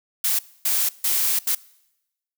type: noise bursts at uneven times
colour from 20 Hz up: blue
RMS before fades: -21 dBFS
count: 4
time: 0.24-0.39 / 0.65-0.89 / 1.04-1.39 / 1.47-1.55 s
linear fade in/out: 5 ms
effects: noise-tail reverb RT60 0.9 s tail -22 dB re dry